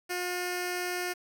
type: tone with notch filter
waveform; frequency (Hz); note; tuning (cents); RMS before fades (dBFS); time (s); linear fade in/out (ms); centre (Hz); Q
10% pulse; 358.2; F4; +44; -33; 0.09-1.14; 20; 980; 1.5
effects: 9-bit